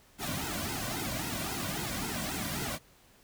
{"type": "noise with flanger", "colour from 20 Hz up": "pink", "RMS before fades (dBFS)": -35, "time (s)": [0.18, 2.79], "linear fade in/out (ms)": 50, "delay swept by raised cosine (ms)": [1.7, 2.38], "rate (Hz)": 3.7, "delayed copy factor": -1, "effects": ["pink hiss -61 dBFS RMS until 3.23 s"]}